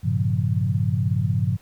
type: chord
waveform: sine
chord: G half-diminished seventh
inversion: none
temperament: equal with one note detuned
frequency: 100.12 / 116.54 / 138.59 / 174.61 Hz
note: G2 / Bb2 / Db3 / F3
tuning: +37 / 0 / 0 / 0 cents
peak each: -23 / -24 / -25 / -27 dBFS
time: 0.03-1.57 s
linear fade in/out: 20 ms
effects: pink hiss -56 dBFS RMS until 1.61 s